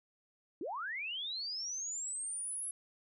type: linear sweep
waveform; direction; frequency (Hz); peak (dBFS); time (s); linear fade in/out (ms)
sine; up; 277.2 to 11000; -37; 0.61-2.71; 2
effects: none